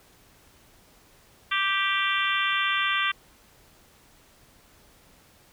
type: harmonic tone with a mistuned harmonic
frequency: 392 Hz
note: G4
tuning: in tune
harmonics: 3 / 4 / 5 / 6 / 7 / 8 / 9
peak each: -28 / -29 / -30 / -31 / -31 / -32 / -33 dBFS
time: 1.51-3.12 s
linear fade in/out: 10 ms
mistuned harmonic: 9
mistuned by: -19 cents
effects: pink hiss -57 dBFS RMS until 5.52 s